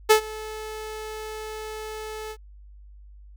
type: tone with ADSR envelope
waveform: sawtooth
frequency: 433.3 Hz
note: A4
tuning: 27 cents flat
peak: -7 dBFS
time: 0.09-2.37 s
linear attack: 18 ms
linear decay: 96 ms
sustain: -22 dB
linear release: 63 ms
effects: added 50 Hz sine -44 dBFS peak until 3.36 s